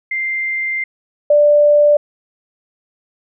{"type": "tone pair in turn", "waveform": "sine", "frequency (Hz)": [2093, 589], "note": ["C7", "D5"], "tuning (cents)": [0, 5], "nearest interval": "octave + minor seventh", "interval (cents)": 2195, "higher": "first", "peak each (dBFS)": [-17, -7], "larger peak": "second", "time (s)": [[0.11, 0.84], [1.3, 1.97]], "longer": "first", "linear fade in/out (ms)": 5, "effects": []}